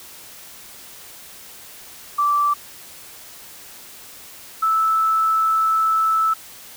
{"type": "tone pair in turn", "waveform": "sine", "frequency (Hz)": [1166, 1312.1], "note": ["D6", "E6"], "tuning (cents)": [-13, -8], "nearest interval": "major second", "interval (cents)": 205, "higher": "second", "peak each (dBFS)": -15, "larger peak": "neither", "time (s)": [[2.18, 2.54], [4.62, 6.34]], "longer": "second", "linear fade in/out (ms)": 10, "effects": ["white hiss -41 dBFS RMS until 6.76 s"]}